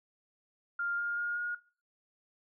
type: tone with pitch steps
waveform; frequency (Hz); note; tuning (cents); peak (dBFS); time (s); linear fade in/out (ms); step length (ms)
sine; 1400 / 1411.4 / 1422.8 / 1434.4; F6 / F6 / F6 / F6; +4 / +18 / +32 / +46; -31; 0.79-1.55; 5; 190
effects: noise-tail reverb RT60 0.4 s tail -21 dB re dry